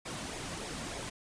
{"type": "noise with flanger", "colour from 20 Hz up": "pink", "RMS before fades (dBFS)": -40, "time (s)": [0.05, 1.1], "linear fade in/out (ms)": 10, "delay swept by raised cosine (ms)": [0.67, 2.47], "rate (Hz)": 3.3, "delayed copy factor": -0.5, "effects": ["resampled to 22050 Hz"]}